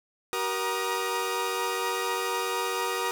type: tone cluster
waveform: sawtooth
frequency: 379.5 / 474.6 / 945 / 1232 Hz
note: F#4 / A#4 / A#5 / D#6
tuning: +44 / +31 / +23 / -17 cents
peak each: -29 dBFS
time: 0.33-3.11 s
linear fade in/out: 0 ms
effects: none